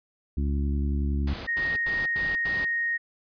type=harmonic tone; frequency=70.8 Hz; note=C#2; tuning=37 cents sharp; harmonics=1 / 2 / 3 / 4 / 5; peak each=-24 / -35 / -33 / -36 / -42 dBFS; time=0.37-1.34 s; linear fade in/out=5 ms
type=noise bursts; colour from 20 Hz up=pink; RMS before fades=-37 dBFS; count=5; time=1.27-2.65 s; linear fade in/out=5 ms; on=200 ms; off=95 ms
type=tone; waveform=sine; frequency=1864.7 Hz; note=A#6; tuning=in tune; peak=-24 dBFS; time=1.47-2.98 s; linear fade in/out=20 ms
effects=resampled to 11025 Hz